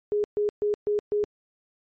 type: tone bursts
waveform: sine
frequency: 415.6 Hz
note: G#4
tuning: 1 cent sharp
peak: -21 dBFS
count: 5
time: 0.12-1.24 s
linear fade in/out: 0 ms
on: 120 ms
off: 130 ms
effects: MP3 32 kbps